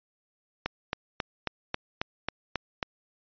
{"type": "click train", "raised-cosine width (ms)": 0.3, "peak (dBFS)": -12, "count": 9, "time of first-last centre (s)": [0.66, 2.828], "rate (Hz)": 3.69, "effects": ["resampled to 11025 Hz"]}